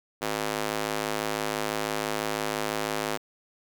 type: tone with high-pass filter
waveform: square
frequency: 53 Hz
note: G#1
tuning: 36 cents sharp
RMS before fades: -30 dBFS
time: 0.21-3.18 s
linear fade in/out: 20 ms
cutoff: 390 Hz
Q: 0.72
effects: none